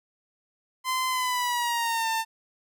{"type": "tone with pitch glide", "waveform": "sawtooth", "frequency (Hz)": [1031, 897.5], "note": ["C6", "A5"], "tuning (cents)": [-26, 34], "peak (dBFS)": -21, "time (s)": [0.84, 2.25], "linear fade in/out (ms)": 50, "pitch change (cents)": -240, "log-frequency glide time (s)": [1.08, 2.1], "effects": []}